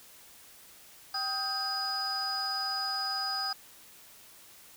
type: tone cluster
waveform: sine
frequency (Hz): 779 / 1256 / 1575 / 4959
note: G5 / D#6 / G6 / D#8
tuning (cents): -11 / +16 / +8 / -7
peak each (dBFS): -36 / -37 / -39 / -31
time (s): 1.14-3.53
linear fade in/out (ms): 5
effects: tanh soft clip ceiling -24 dBFS + white hiss -54 dBFS RMS until 4.76 s